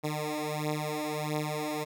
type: beating tone pair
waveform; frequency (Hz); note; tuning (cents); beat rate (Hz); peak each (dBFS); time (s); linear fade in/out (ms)
10% pulse; 150.9 / 152.4; D3 / D#3; +47 / -36; 1.5; -25 / -26; 0.03-1.85; 20
effects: none